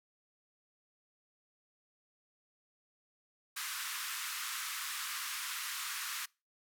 pink band-pass noise, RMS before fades -40 dBFS, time 3.56-6.26 s, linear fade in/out 10 ms, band 1100 to 16000 Hz, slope 48 dB/octave, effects noise-tail reverb RT60 0.3 s tail -26 dB re dry

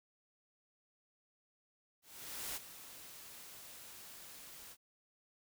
white noise with ADSR envelope, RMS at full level -41 dBFS, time 2.02-4.77 s, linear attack 540 ms, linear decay 24 ms, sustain -12 dB, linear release 59 ms, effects none

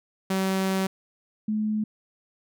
sawtooth / sine tone pair in turn, 190.8 / 214.2 Hz, G3 / A3, -47 / -46 cents, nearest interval major second, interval 201 cents, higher second, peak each -19 / -23 dBFS, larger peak first, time 0.3-0.87 / 1.48-1.84 s, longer first, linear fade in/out 5 ms, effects none

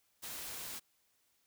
white noise, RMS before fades -44 dBFS, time 0.22-0.8 s, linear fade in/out 20 ms, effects white hiss -75 dBFS RMS until 1.46 s

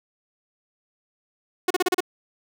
sawtooth tone bursts, 364.9 Hz, F#4, 24 cents flat, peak -14 dBFS, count 6, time 1.68-2.005 s, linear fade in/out 5 ms, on 25 ms, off 35 ms, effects none

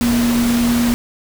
sine tone in noise, 237.9 Hz, A#3, 35 cents sharp, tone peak -13 dBFS, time 0.01-0.94 s, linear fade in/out 0 ms, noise pink, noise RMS -23 dBFS, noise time 0.01-0.94 s, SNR +7 dB, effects none

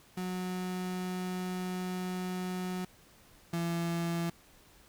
35% pulse tone pair in turn, 182.9 / 169.16 Hz, F#3 / E3, -20 / +45 cents, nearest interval minor second, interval 135 cents, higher first, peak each -32 / -29 dBFS, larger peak second, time 0.17-2.85 / 3.53-4.3 s, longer first, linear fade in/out 5 ms, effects pink hiss -60 dBFS RMS until 4.88 s

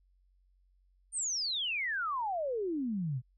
sine exponential sweep, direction down, 9140 to 117.3 Hz, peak -31 dBFS, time 1.12-3.22 s, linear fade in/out 50 ms, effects added 46 Hz sine -65 dBFS peak until 3.37 s

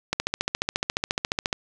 click train, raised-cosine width 0.2 ms, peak -6 dBFS, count 21, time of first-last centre 0.13-1.529 s, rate 14.3 Hz, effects none

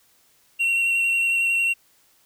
triangle tone with vibrato, 2734 Hz, F7, 37 cents flat, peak -17 dBFS, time 0.59-1.74 s, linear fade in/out 20 ms, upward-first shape square, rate 11 Hz, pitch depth 11 cents each way, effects white hiss -60 dBFS RMS until 2.25 s

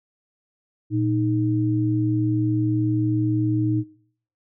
sine tone pair together, 116.54 / 311.1 Hz, A#2 / D#4, 0 / 0 cents, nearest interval octave + perfect fourth, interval 1700 cents, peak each -22 dBFS, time 0.9-3.84 s, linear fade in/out 50 ms, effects noise-tail reverb RT60 0.6 s tail -20 dB re dry

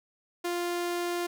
sawtooth tone, 349.2 Hz, F4, in tune, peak -25 dBFS, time 0.44-1.27 s, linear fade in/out 10 ms, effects none

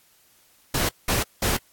pink noise bursts, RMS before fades -23 dBFS, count 3, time 0.74-1.57 s, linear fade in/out 5 ms, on 150 ms, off 190 ms, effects white hiss -59 dBFS RMS until 1.72 s + AAC 64 kbps

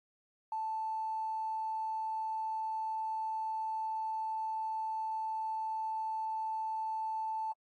triangle tone with tanh clipping, 880 Hz, A5, in tune, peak -33 dBFS, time 0.52-7.52 s, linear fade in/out 2 ms, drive 2 dB, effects AAC 32 kbps

